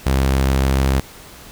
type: tone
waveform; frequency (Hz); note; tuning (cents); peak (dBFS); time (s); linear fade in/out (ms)
sawtooth; 66.8; C2; +36; -10; 0.06-1; 5
effects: pink hiss -40 dBFS RMS until 1.51 s